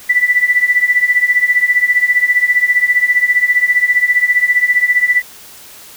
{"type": "tone with tremolo", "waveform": "sine", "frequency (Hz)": 1975.5, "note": "B6", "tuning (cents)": 0, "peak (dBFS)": -5, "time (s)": [0.09, 5.22], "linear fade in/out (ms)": 10, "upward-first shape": "triangle", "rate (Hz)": 15, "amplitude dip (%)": 90, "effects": ["white hiss -37 dBFS RMS until 5.96 s"]}